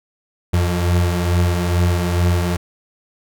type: beating tone pair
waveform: 35% pulse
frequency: 87.31 / 89.61 Hz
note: F2 / F2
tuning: 0 / +45 cents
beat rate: 2.3 Hz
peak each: -14 / -20 dBFS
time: 0.53-2.57 s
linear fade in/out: 10 ms
effects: none